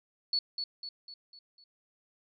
sine tone with echo, 4424 Hz, C#8, 4 cents flat, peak -26 dBFS, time 0.33-0.39 s, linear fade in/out 2 ms, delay 250 ms, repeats 5, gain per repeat -6 dB, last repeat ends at 1.64 s, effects none

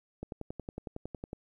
click train, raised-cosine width 2 ms, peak -25 dBFS, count 13, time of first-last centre 0.23-1.331 s, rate 10.9 Hz, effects 11-bit

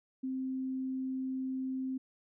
sine tone, 261.6 Hz, C4, in tune, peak -33 dBFS, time 0.23-1.98 s, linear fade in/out 10 ms, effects none

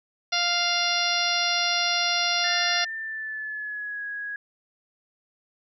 harmonic tone, 698.5 Hz, F5, in tune, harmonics 1 / 2 / 3 / 4 / 5 / 6 / 7 / 8, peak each -30 / -30 / -30 / -30 / -30 / -30 / -30 / -30 dBFS, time 0.32-2.85 s, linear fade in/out 10 ms
sine tone with pitch glide, 1790 to 1660.5 Hz, A6 to G#6, +29 to -1 cents, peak -30 dBFS, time 2.44-4.36 s, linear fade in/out 2 ms, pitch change -130 cents, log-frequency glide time 2.94-4.03 s
effects none

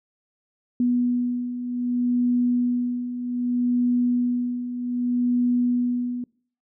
sine beating tone pair, 244.3 / 244.94 Hz, B3 / B3, -19 / -14 cents, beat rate 0.64 Hz, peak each -27 / -21 dBFS, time 0.8-6.24 s, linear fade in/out 2 ms, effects noise-tail reverb RT60 0.5 s tail -25 dB re dry

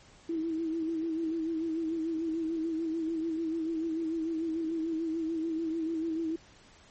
sine tone with vibrato, 324.9 Hz, E4, 25 cents flat, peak -29 dBFS, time 0.29-6.36 s, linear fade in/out 5 ms, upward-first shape sine, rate 6.8 Hz, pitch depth 49 cents each way, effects pink hiss -57 dBFS RMS until 6.9 s + MP3 32 kbps

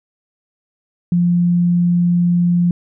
sine tone, 174.61 Hz, F3, in tune, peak -11 dBFS, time 1.12-2.71 s, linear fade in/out 2 ms, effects none

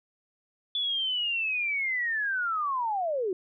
sine linear sweep, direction down, 3464 to 349.2 Hz, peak -26 dBFS, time 0.75-3.33 s, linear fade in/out 2 ms, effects none

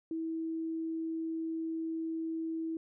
sine tone, 324.7 Hz, E4, 26 cents flat, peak -33 dBFS, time 0.11-2.77 s, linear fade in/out 2 ms, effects none

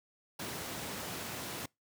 pink high-pass noise, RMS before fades -41 dBFS, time 0.39-1.66 s, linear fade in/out 5 ms, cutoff 110 Hz, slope 12 dB/octave, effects noise-tail reverb RT60 0.2 s tail -25 dB re dry + high-pass 60 Hz 12 dB/octave

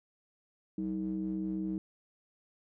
triangle ring-modulated tone, 62.9 Hz, B1, 32 cents sharp, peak -27 dBFS, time 0.78-1.78 s, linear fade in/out 0 ms, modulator 254 Hz, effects none

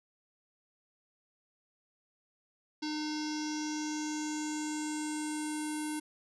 square tone with low-pass filter sweep, 304.4 Hz, D#4, 38 cents flat, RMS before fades -36 dBFS, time 2.82-6 s, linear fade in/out 10 ms, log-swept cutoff 4900 to 9900 Hz, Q 5.4, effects none

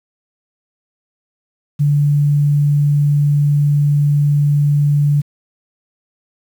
sine tone, 145.4 Hz, D3, 17 cents flat, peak -10 dBFS, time 1.79-5.22 s, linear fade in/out 20 ms, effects 7-bit

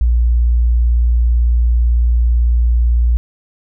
sine tone, 59 Hz, A#1, 22 cents sharp, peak -9 dBFS, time 0.01-3.17 s, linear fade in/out 0 ms, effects none

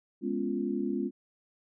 sine chord, C# dominant seventh, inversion second, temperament equal with one note detuned, 206.8 / 246.9 / 277.2 / 349.2 Hz, G#3 / B3 / C#4 / E#4, -7 / 0 / 0 / 0 cents, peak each -34 dBFS, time 0.21-1.11 s, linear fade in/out 50 ms, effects none

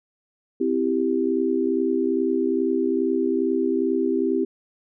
sine chord, C major, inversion none, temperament equal with one note detuned, 259.7 / 329.6 / 392 Hz, C4 / E4 / G4, -13 / 0 / 0 cents, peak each -24 / -24 / -23 dBFS, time 0.6-4.45 s, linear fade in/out 10 ms, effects none

